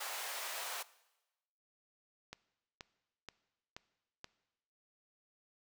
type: high-pass noise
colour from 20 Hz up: pink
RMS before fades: -42 dBFS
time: 0-0.83 s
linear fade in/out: 10 ms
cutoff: 640 Hz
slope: 24 dB/octave
type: click train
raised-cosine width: 0.2 ms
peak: -28 dBFS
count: 5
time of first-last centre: 2.33-4.244 s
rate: 2.09 Hz
effects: noise-tail reverb RT60 1.0 s tail -19 dB re dry